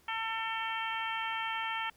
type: harmonic tone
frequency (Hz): 448.4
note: A4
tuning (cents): +33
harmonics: 2 / 3 / 4 / 5 / 6 / 7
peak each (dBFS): -37 / -39 / -40 / -41 / -42 / -42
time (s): 0.08-1.9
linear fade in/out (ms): 5
effects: pink hiss -65 dBFS RMS until 1.96 s